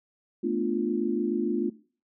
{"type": "chord", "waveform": "sine", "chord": "B half-diminished seventh", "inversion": "third", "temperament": "equal with one note detuned", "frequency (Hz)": [220, 246.9, 296.4, 349.2], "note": ["A3", "B3", "D4", "F4"], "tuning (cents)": [0, 0, 16, 0], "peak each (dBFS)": [-31, -31, -31, -28], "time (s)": [0.43, 1.7], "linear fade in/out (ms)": 10, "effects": ["noise-tail reverb RT60 0.4 s tail -19 dB re dry"]}